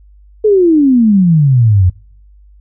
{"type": "exponential sweep", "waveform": "sine", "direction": "down", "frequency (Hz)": [440, 86.5], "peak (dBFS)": -5, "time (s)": [0.44, 1.9], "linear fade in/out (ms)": 10, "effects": ["noise-tail reverb RT60 0.6 s tail -25 dB re dry", "added 50 Hz sine -39 dBFS peak until 2.6 s"]}